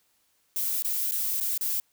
violet noise with dropouts, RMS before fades -28 dBFS, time 0.56-1.8 s, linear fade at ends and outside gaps 1 ms, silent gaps 0.823-0.846 / 1.111-1.119 / 1.402-1.409 / 1.577-1.61 s, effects white hiss -69 dBFS RMS until 1.92 s

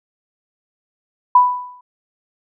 sine tone with exponential decay, 991 Hz, B5, 6 cents sharp, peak -4 dBFS, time 1.35-1.81 s, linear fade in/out 5 ms, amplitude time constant 100 ms, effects none

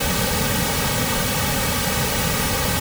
pink noise with comb filter, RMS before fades -21 dBFS, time 0-2.8 s, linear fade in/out 10 ms, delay 2.9 ms, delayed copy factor -0.95, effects none

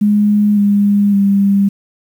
sine tone with pitch steps, 207.7 / 203.2 / 198.78 Hz, G#3 / G#3 / G3, 0 / -38 / +24 cents, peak -8 dBFS, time 0.01-1.69 s, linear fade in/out 10 ms, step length 560 ms, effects 7-bit

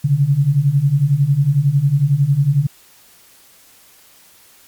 sine beating tone pair, 134.3 / 145.3 Hz, C3 / D3, +46 / -18 cents, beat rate 11 Hz, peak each -16 / -13 dBFS, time 0.04-2.67 s, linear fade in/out 10 ms, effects white hiss -48 dBFS RMS until 4.67 s + MP3 96 kbps

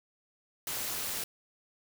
white noise with amplitude modulation, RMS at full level -32 dBFS, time 0.67-1.24 s, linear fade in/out 2 ms, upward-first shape sine, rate 260 Hz, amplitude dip 75%, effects none

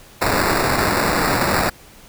violet noise with sample-and-hold, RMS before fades -18 dBFS, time 0.21-1.7 s, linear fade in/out 10 ms, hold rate 3150 Hz, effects pink hiss -45 dBFS RMS until 2.08 s

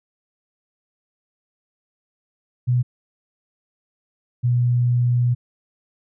sine tone pair in turn, 123.7 / 122.07 Hz, B2 / B2, +3 / -20 cents, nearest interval unison, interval 23 cents, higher first, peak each -15 dBFS, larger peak neither, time 2.67-2.83 / 4.43-5.35 s, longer second, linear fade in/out 20 ms, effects none

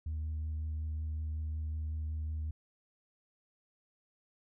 sine tone with vibrato, 77.78 Hz, D#2, in tune, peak -32 dBFS, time 0.06-2.51 s, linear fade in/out 5 ms, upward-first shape triangle, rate 5.4 Hz, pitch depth 14 cents each way, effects tanh soft clip ceiling -32 dBFS

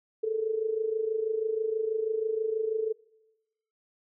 sine tone with amplitude modulation, 440 Hz, A4, in tune, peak -23 dBFS, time 0.23-2.93 s, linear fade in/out 10 ms, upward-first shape sine, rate 26.2 Hz, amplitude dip 70%, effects noise-tail reverb RT60 1.0 s tail -23 dB re dry

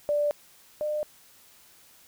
sine tone pair in turn, 587.3 / 602.4 Hz, D5 / D5, 0 / +44 cents, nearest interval unison, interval 44 cents, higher second, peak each -22 / -26 dBFS, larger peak first, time 0.09-0.31 / 0.81-1.03 s, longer neither, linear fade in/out 0 ms, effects white hiss -56 dBFS RMS until 2.07 s

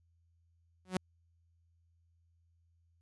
sawtooth tone with exponential growth, 185 Hz, F#3, in tune, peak -23 dBFS, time 0.85-0.97 s, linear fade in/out 2 ms, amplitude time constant 24 ms, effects added 84 Hz sine -68 dBFS peak until 3.01 s + resampled to 24000 Hz

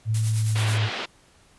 sine tone with pitch glide, 110.2 to 107.87 Hz, A2 to A2, +3 to -34 cents, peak -20 dBFS, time 0.05-0.9 s, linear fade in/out 50 ms, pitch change -37 cents, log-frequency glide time 0.19-0.75 s
blue noise with tremolo, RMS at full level -30 dBFS, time 0.14-0.78 s, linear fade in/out 5 ms, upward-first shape triangle, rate 9.2 Hz, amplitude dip 65%
white band-pass noise, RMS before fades -31 dBFS, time 0.55-1.06 s, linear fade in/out 10 ms, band 180 to 3800 Hz, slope 24 dB/octave
effects pink hiss -57 dBFS RMS until 1.58 s + resampled to 24000 Hz

